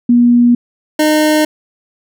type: tone pair in turn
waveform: sine / 25% pulse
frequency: 240.6 / 306.4 Hz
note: B3 / D#4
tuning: -45 / -27 cents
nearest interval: major third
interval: 418 cents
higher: second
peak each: -5 / -5 dBFS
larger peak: neither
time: 0.09-0.55 / 0.99-1.45 s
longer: neither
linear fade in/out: 5 ms
effects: none